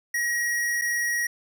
square tone with dropouts, 1898 Hz, A#6, 31 cents sharp, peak -24 dBFS, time 0.14-1.27 s, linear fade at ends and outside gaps 5 ms, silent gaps 0.814-0.818 s, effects none

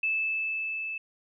sine tone with level ramp, 2624 Hz, E7, 9 cents flat, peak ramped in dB -24 to -32 dBFS, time 0.03-0.98 s, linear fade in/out 5 ms, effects none

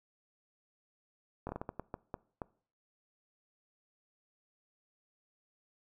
slowing click train, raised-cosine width 1 ms, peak -24 dBFS, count 10, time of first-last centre 1.47-2.418 s, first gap 21 ms, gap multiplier 1.38, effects noise-tail reverb RT60 0.5 s tail -22 dB re dry

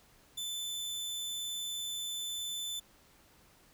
sawtooth tone, 3519 Hz, A7, in tune, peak -33 dBFS, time 0.37-2.8 s, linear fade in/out 10 ms, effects pink hiss -63 dBFS RMS until 3.73 s

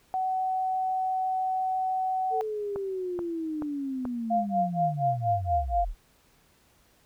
sine tone, 751 Hz, F#5, 26 cents sharp, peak -25 dBFS, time 0.14-2.41 s, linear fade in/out 0 ms
sine linear sweep, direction down, 451.6 to 33.31 Hz, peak -29 dBFS, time 2.3-5.95 s, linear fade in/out 50 ms
click train, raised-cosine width 1 ms, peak -22 dBFS, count 4, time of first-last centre 2.76-4.053 s, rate 2.32 Hz
sine tone with tremolo, 698.5 Hz, F5, in tune, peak -21 dBFS, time 4.3-5.85 s, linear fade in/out 10 ms, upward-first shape sine, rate 4.2 Hz, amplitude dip 100%
effects pink hiss -63 dBFS RMS until 7.05 s

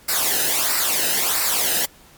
white noise with flanger, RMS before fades -20 dBFS, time 0.08-1.86 s, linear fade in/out 10 ms, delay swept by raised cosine 0.3 to 0.9 ms, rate 1.5 Hz, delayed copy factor -0.7, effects pink hiss -49 dBFS RMS until 2.17 s + MP3 96 kbps

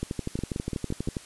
two click trains, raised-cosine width 3 ms, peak -17 / -16 dBFS, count 5 / 15, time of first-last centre 0.39-1.075 / 0.03-1.168 s, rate 5.84 / 12.3 Hz, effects white hiss -48 dBFS RMS until 1.25 s + resampled to 24000 Hz

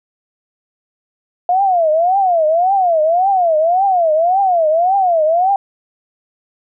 sine tone with vibrato, 698.5 Hz, F5, in tune, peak -10 dBFS, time 1.49-5.56 s, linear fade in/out 2 ms, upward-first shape triangle, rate 1.8 Hz, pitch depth 250 cents each way, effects none

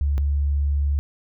sine tone pair in turn, 71.4 / 71.4 Hz, D2 / D2, -48 / -48 cents, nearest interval unison, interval 0 cents, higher neither, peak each -18 dBFS, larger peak neither, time 0.01-0.18 / 0.18-0.99 s, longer second, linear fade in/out 0 ms, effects none

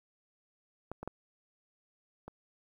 clicks, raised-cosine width 1 ms, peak -25 / -27 / -23 / -30 dBFS, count 4, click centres 0.916 / 1.03 / 1.076 / 2.28 s, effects 10-bit

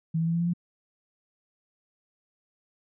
sine tone with pitch steps, 162 / 164.36 / 166.75 / 169.17 / 171.63 / 174.13 Hz, E3 / E3 / E3 / E3 / F3 / F3, -30 / -5 / +20 / +45 / -30 / -5 cents, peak -23 dBFS, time 0.14-0.536 s, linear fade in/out 10 ms, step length 66 ms, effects none

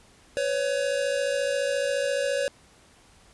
square tone pair together, 504.6 / 559 Hz, B4 / C#5, +37 / +14 cents, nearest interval major second, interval 177 cents, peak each -30 / -26 dBFS, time 0.37-2.48 s, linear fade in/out 0 ms, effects pink hiss -56 dBFS RMS until 3.33 s + resampled to 24000 Hz

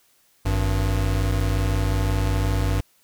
square tone pair together, 51.28 / 96.8 Hz, G#1 / G2, -21 / -21 cents, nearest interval major seventh, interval 1100 cents, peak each -23 dBFS, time 0.45-2.81 s, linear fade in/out 10 ms, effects white hiss -61 dBFS RMS until 3.03 s

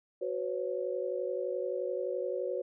sine chord, F# suspended fourth, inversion none, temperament equal with one note detuned, 370 / 502.8 / 554.4 Hz, F#4 / B4 / C#5, 0 / +31 / 0 cents, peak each -36 / -35 / -36 dBFS, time 0.21-2.62 s, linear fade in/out 10 ms, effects none

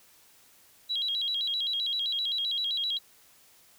sine tone with vibrato, 3575 Hz, A7, 27 cents sharp, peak -27 dBFS, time 0.89-2.99 s, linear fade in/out 20 ms, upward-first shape square, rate 7.7 Hz, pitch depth 160 cents each way, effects white hiss -59 dBFS RMS until 3.78 s

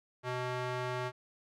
square tone with band-pass filter, 125.5 Hz, B2, 28 cents sharp, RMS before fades -36 dBFS, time 0.23-1.12 s, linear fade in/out 50 ms, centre 1100 Hz, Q 0.61, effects none

